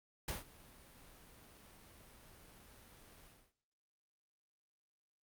pink noise with ADSR envelope, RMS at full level -39 dBFS, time 0.28-3.53 s, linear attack 5 ms, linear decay 150 ms, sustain -21 dB, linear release 270 ms, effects noise-tail reverb RT60 0.9 s tail -24 dB re dry + Opus 48 kbps

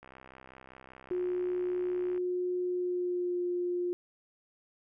click train, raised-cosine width 0.5 ms, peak -35 dBFS, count 141, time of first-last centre 0.03-2.177 s, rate 65.2 Hz
sine tone with pitch glide, 360.3 to 354.3 Hz, F#4 to F4, -46 to +25 cents, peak -29 dBFS, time 1.11-3.93 s, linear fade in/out 0 ms, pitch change -29 cents, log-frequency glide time 2.65-3.41 s
effects none

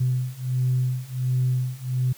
sine beating tone pair, 126.5 / 127.9 Hz, B2 / C3, +42 / -39 cents, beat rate 1.4 Hz, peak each -24 / -23 dBFS, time 0-2.13 s, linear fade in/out 10 ms, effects tanh soft clip ceiling -14 dBFS + white hiss -49 dBFS RMS until 2.17 s

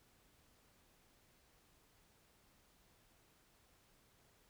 silence, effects pink hiss -71 dBFS RMS until 4.49 s

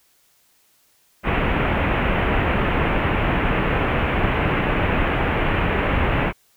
pink low-pass noise, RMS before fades -20 dBFS, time 1.23-6.33 s, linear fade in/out 50 ms, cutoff 2800 Hz, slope 48 dB/octave, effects white hiss -60 dBFS RMS until 6.56 s

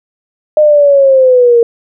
sine linear sweep, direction down, 613 to 462.1 Hz, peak -3 dBFS, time 0.57-1.63 s, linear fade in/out 2 ms, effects none

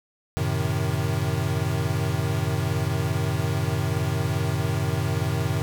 square chord, F# diminished seventh, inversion none, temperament equal, 92.5 / 110 / 130.81 / 155.56 Hz, F#2 / A2 / C3 / Eb3, 0 / 0 / 0 / 0 cents, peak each -29 dBFS, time 0.37-5.62 s, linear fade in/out 0 ms, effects none

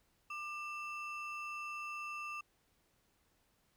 triangle ring-modulated tone, 1932 Hz, B6, 39 cents flat, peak -36 dBFS, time 0.3-2.41 s, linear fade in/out 5 ms, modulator 739 Hz, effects pink hiss -75 dBFS RMS until 3.76 s

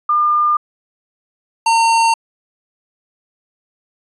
sine / square tone pair in turn, 1204 / 912.2 Hz, D6 / A#5, +43 / -38 cents, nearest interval perfect fourth, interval 481 cents, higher first, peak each -11 dBFS, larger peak neither, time 0.09-0.57 / 1.66-2.14 s, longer neither, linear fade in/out 5 ms, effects resampled to 24000 Hz

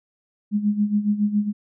sine tone with tremolo, 207.7 Hz, G#3, in tune, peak -15 dBFS, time 0.51-1.53 s, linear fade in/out 50 ms, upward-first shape sine, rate 7.2 Hz, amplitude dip 75%, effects none

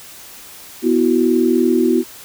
sine chord, B suspended fourth, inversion none, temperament equal, 246.9 / 329.6 / 370 Hz, B3 / E4 / F#4, 0 / 0 / 0 cents, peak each -16 dBFS, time 0.82-2.04 s, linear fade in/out 50 ms, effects white hiss -38 dBFS RMS until 2.24 s

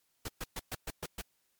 pink noise bursts, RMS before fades -38 dBFS, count 7, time 0.25-1.215 s, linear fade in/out 5 ms, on 35 ms, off 120 ms, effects white hiss -75 dBFS RMS until 1.59 s + MP3 96 kbps

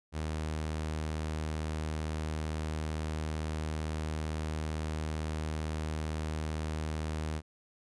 sawtooth tone, 77.78 Hz, D#2, in tune, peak -29 dBFS, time 0.12-7.42 s, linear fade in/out 50 ms, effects resampled to 24000 Hz

